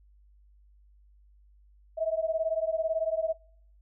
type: beating tone pair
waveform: sine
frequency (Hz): 637 / 655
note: D#5 / E5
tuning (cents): +41 / -11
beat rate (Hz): 18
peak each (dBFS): -29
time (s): 1.97-3.34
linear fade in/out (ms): 20
effects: noise-tail reverb RT60 0.7 s tail -25 dB re dry + added 50 Hz sine -56 dBFS peak until 3.81 s